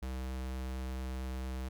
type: tone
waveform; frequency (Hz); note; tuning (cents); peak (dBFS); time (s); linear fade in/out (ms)
square; 64.6; C2; -21; -37; 0.02-1.69; 10
effects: none